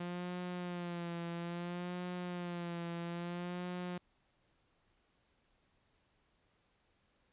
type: tone with vibrato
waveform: sawtooth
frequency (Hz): 174.61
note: F3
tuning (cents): 0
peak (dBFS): -35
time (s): 0-3.98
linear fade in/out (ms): 5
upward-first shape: sine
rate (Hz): 0.6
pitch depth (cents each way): 45
effects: pink hiss -75 dBFS RMS until 7.32 s + resampled to 8000 Hz